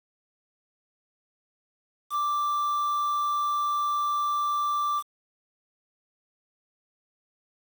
triangle tone with quantisation, 1174.7 Hz, D6, in tune, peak -22 dBFS, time 2.1-5.03 s, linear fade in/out 50 ms, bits 7, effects none

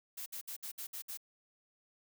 blue noise bursts, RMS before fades -43 dBFS, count 7, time 0.17-1.174 s, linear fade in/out 10 ms, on 92 ms, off 60 ms, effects none

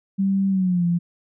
sine tone with pitch glide, 194.7 to 172.46 Hz, G3 to F3, -12 to -21 cents, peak -17 dBFS, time 0.18-0.99 s, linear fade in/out 20 ms, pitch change -209 cents, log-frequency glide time 0.49-0.85 s, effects none

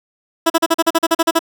15% pulse tone bursts, 329.6 Hz, E4, in tune, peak -4 dBFS, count 12, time 0.46-1.392 s, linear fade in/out 10 ms, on 41 ms, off 40 ms, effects none

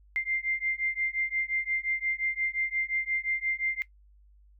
sine beating tone pair, 2093 / 2098.7 Hz, C7 / C7, 0 / +5 cents, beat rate 5.7 Hz, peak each -31 dBFS, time 0.16-3.82 s, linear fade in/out 0 ms, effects noise-tail reverb RT60 0.1 s tail -17 dB re dry + added 50 Hz sine -55 dBFS peak until 4.59 s

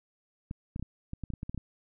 clicks, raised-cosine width 5 ms, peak -24 dBFS, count 12, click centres 0.511 / 0.761 / 0.796 / 0.826 / 1.134 / 1.237 / 1.303 / 1.337 / 1.431 / 1.495 / 1.546 / 1.577 s, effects none

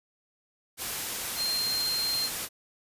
sine tone in noise, 4186 Hz, C8, in tune, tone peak -27 dBFS, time 1.36-2.3 s, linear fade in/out 50 ms, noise white, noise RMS -33 dBFS, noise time 0.77-2.49 s, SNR +3 dB, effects resampled to 32000 Hz

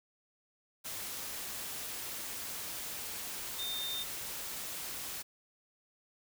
sine tone in noise, 3635 Hz, A#7, 44 cents flat, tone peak -36 dBFS, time 3.58-4.04 s, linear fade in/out 20 ms, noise white, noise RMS -41 dBFS, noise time 0.84-5.23 s, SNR +2 dB, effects none

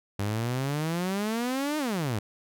sawtooth exponential two-way sweep, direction up then down, 98 to 311.1 to 98 Hz, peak -23 dBFS, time 0.19-2.19 s, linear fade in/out 5 ms, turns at 1.78 s, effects none

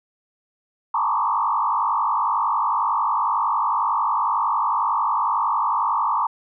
sine tone with frequency modulation, 1034 Hz, C6, 21 cents flat, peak -18 dBFS, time 0.94-6.27 s, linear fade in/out 5 ms, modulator 51 Hz, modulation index 3.3, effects none

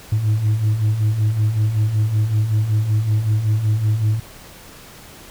sine beating tone pair, 103.83 / 109.13 Hz, G#2 / A2, 0 / -14 cents, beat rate 5.3 Hz, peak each -20 / -14 dBFS, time 0.12-4.2 s, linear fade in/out 5 ms, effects tanh soft clip ceiling -12 dBFS + pink hiss -41 dBFS RMS until 5.3 s

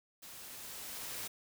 white noise with level ramp, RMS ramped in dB -51 to -41 dBFS, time 0.22-1.28 s, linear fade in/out 10 ms, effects none

